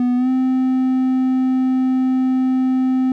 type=tone with pitch glide; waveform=triangle; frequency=246.9 to 258.6 Hz; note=B3 to C4; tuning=0 to -20 cents; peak=-12 dBFS; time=0-3.12 s; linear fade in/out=2 ms; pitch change=+80 cents; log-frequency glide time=0.16-0.29 s; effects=none